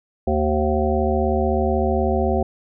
harmonic tone, 76.1 Hz, D#2, 38 cents flat, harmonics 1 / 3 / 5 / 7 / 9 / 10, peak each -22 / -24 / -23 / -25 / -25 / -27 dBFS, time 0.27-2.43 s, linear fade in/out 5 ms, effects none

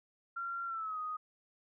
sine tone with pitch glide, 1376 to 1247.3 Hz, F6 to D#6, -26 to +4 cents, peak -36 dBFS, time 0.36-1.17 s, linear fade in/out 10 ms, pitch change -170 cents, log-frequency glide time 0.66-0.99 s, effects none

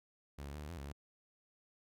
sawtooth tone with pitch steps, 70.9 / 70.2 / 75.2 / 73.9 / 86.4 / 69.4 / 71.2 Hz, C#2 / C#2 / D2 / D2 / F2 / C#2 / C#2, +40 / +22 / +42 / +11 / -18 / +3 / +47 cents, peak -40 dBFS, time 0.38-0.926 s, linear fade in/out 10 ms, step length 78 ms, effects none

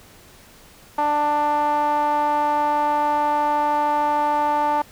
sawtooth tone with band-pass filter, 295.6 Hz, D4, 11 cents sharp, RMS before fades -20 dBFS, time 0.98-4.82 s, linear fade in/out 5 ms, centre 900 Hz, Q 4.7, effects pink hiss -48 dBFS RMS until 4.91 s

